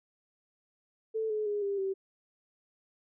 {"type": "tone with pitch steps", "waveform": "sine", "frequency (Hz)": [441.6, 427.1, 413, 399.4, 386.2], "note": ["A4", "G#4", "G#4", "G4", "G4"], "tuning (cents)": [6, 48, -10, 32, -26], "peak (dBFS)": -29, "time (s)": [1.14, 1.94], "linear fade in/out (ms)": 20, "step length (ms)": 160, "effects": []}